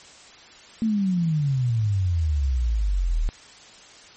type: exponential sweep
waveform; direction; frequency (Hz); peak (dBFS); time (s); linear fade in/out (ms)
sine; down; 228.6 to 36.71; -19; 0.82-3.29; 0
effects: white hiss -47 dBFS RMS until 4.16 s + MP3 32 kbps